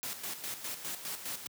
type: noise with tremolo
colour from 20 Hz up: white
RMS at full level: -38 dBFS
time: 0.03-1.47 s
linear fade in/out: 0 ms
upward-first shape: square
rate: 4.9 Hz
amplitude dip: 60%
effects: high-pass 100 Hz 12 dB/octave